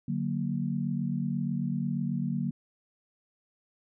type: chord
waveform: sine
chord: D augmented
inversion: none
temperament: equal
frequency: 146.83 / 185 / 233.1 Hz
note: D3 / F#3 / A#3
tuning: 0 / 0 / 0 cents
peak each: -32 dBFS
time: 0.08-2.51 s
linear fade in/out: 5 ms
effects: none